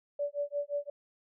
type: tone with tremolo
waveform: sine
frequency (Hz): 577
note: D5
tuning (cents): -31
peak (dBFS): -28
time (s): 0.19-0.9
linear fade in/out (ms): 5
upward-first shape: sine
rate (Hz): 5.7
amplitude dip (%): 100
effects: none